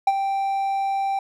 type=tone with ADSR envelope; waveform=triangle; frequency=784 Hz; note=G5; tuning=in tune; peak=-10 dBFS; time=0.07-1.19 s; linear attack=5 ms; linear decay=40 ms; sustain=-9 dB; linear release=3 ms; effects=none